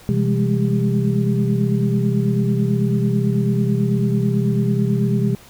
sine tone cluster, 127.4 / 164.8 / 200.3 / 209.4 / 398.4 Hz, C3 / E3 / G3 / G#3 / G4, -46 / 0 / +38 / +15 / +28 cents, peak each -19 / -23 / -20 / -25 / -26 dBFS, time 0.09-5.35 s, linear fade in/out 0 ms, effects pink hiss -45 dBFS RMS until 5.49 s

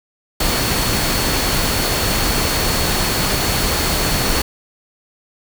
sine tone in noise, 4397 Hz, C#8, 15 cents flat, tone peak -26 dBFS, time 0.4-4.42 s, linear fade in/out 5 ms, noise pink, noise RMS -18 dBFS, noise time 0.4-4.42 s, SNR -11 dB, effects none

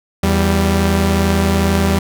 sawtooth tone pair together, 82.41 / 196.01 Hz, E2 / G3, 0 / 0 cents, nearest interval octave + minor third, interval 1500 cents, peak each -11 dBFS, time 0.23-1.99 s, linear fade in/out 5 ms, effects none

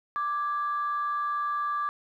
sine tone pair together, 1174.6 / 1661.2 Hz, D6 / G#6, 0 / 0 cents, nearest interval tritone, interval 600 cents, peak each -26 / -36 dBFS, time 0.16-1.89 s, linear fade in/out 0 ms, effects tanh soft clip ceiling -20 dBFS + 11-bit

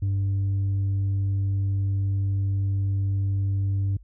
sine tone with tanh clipping, 98.1 Hz, G2, 2 cents sharp, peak -22 dBFS, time 0.02-3.97 s, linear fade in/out 5 ms, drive 2 dB, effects added 50 Hz sine -46 dBFS peak until 4.03 s

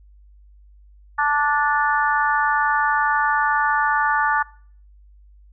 harmonic tone, 292.6 Hz, D4, 6 cents flat, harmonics 3 / 4 / 5 / 6, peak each -21 / -22 / -23 / -24 dBFS, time 1.18-4.43 s, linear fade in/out 10 ms, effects noise-tail reverb RT60 0.5 s tail -22 dB re dry + added 50 Hz sine -46 dBFS peak until 5.52 s

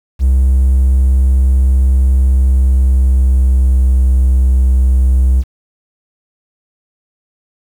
triangle tone with pitch glide, 65.41 to 64.21 Hz, C2 to C2, 0 to -32 cents, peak -4 dBFS, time 0.19-5.44 s, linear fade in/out 50 ms, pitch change -32 cents, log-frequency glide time 2.2-4.03 s, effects tanh soft clip ceiling -1 dBFS + 7-bit

